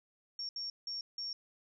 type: tone bursts at uneven times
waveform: sine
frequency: 5510 Hz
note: F8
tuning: 24 cents flat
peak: -37 dBFS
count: 4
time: 0.39-0.49 / 0.56-0.7 / 0.87-1.01 / 1.18-1.33 s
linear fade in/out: 2 ms
effects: none